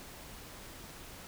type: silence
effects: pink hiss -49 dBFS RMS until 1.27 s